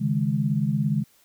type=chord; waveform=sine; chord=C# suspended second; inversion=none; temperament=just; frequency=138.59 / 155.92 / 207.9 Hz; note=C#3 / D#3 / G#3; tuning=0 / +4 / +2 cents; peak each=-25 dBFS; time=0-1.04 s; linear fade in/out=20 ms; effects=white hiss -60 dBFS RMS until 1.24 s